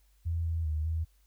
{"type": "tone with pitch steps", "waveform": "sine", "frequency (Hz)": [83.5, 82.3, 77.2, 80.9], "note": ["E2", "E2", "D#2", "E2"], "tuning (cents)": [23, -2, -13, -32], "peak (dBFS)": -28, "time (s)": [0.25, 1.05], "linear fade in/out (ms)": 20, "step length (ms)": 200, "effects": ["added 50 Hz sine -62 dBFS peak until 1.26 s", "white hiss -72 dBFS RMS until 1.26 s"]}